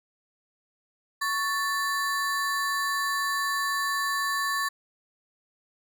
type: ring-modulated tone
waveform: square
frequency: 1435 Hz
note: F6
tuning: 47 cents sharp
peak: -23 dBFS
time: 1.21-4.69 s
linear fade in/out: 10 ms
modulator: 323 Hz
effects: none